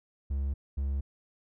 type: tone pair in turn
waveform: triangle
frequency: 69 / 69 Hz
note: C#2 / C#2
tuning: -7 / -7 cents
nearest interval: unison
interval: 0 cents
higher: neither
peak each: -26 dBFS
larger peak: neither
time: 0.3-0.54 / 0.77-1.01 s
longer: neither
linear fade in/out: 10 ms
effects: none